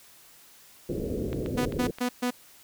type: low-pass noise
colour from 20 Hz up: white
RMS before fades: -31 dBFS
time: 0.89-1.91 s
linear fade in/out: 2 ms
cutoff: 500 Hz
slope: 48 dB/octave
type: click train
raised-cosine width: 0.3 ms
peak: -23 dBFS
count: 6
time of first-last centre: 1.33-1.985 s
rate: 7.63 Hz
type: tone bursts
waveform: sawtooth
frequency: 247.1 Hz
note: B3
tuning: 1 cent sharp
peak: -21 dBFS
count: 4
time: 1.57-2.308 s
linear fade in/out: 10 ms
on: 87 ms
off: 130 ms
effects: white hiss -54 dBFS RMS until 2.63 s